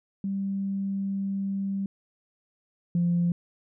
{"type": "tone pair in turn", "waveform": "sine", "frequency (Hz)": [196, 173.19], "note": ["G3", "F3"], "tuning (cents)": [0, -14], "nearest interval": "major second", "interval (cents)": 214, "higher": "first", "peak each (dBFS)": [-26, -20], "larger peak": "second", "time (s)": [[0.24, 1.86], [2.95, 3.32]], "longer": "first", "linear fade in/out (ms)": 2, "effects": ["tanh soft clip ceiling -17 dBFS"]}